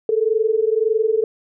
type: tone pair together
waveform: sine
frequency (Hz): 430 / 451.8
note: A4 / A4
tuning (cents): -40 / +46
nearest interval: minor second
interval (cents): 86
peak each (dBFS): -18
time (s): 0.09-1.24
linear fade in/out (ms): 2
effects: none